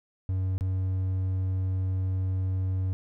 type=tone with dropouts; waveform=triangle; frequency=93.8 Hz; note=F#2; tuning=24 cents sharp; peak=-23 dBFS; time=0.29-2.93 s; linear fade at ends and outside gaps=0 ms; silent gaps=0.58-0.609 s; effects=none